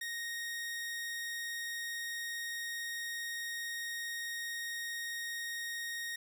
sawtooth tone, 1864.7 Hz, A#6, in tune, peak -34 dBFS, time 0.01-6.16 s, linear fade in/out 5 ms, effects none

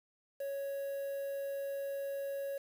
triangle tone with quantisation, 554.4 Hz, C#5, in tune, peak -34 dBFS, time 0.4-2.58 s, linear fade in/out 5 ms, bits 9, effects none

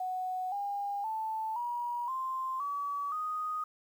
sine tone with pitch steps, 740 / 807 / 880 / 959.7 / 1046.5 / 1141.2 / 1244.5 Hz, F#5 / G#5 / A5 / B5 / C6 / C#6 / D#6, 0 / -50 / 0 / -50 / 0 / +50 / 0 cents, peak -32 dBFS, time 0-3.64 s, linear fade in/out 5 ms, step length 520 ms, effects 10-bit

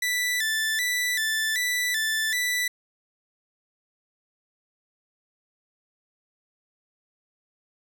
sawtooth tone with vibrato, 1864.7 Hz, A#6, in tune, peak -20 dBFS, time 0.02-2.68 s, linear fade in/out 5 ms, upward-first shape square, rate 1.3 Hz, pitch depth 100 cents each way, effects none

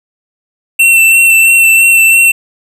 square tone with vibrato, 2697 Hz, E7, 39 cents sharp, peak -4 dBFS, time 0.79-2.32 s, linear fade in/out 10 ms, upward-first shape sine, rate 3 Hz, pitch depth 17 cents each way, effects none

